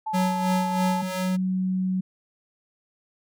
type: tone with vibrato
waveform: sine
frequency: 869 Hz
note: A5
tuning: 22 cents flat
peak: -26 dBFS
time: 0.06-1.02 s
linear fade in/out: 10 ms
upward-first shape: triangle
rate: 11 Hz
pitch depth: 14 cents each way
type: tone with tremolo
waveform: square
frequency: 185 Hz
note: F#3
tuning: in tune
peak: -21 dBFS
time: 0.13-1.37 s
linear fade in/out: 20 ms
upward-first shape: sine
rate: 3.1 Hz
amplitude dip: 55%
type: tone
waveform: sine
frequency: 186.3 Hz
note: F#3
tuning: 12 cents sharp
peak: -22 dBFS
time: 1.02-2.01 s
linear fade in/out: 10 ms
effects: none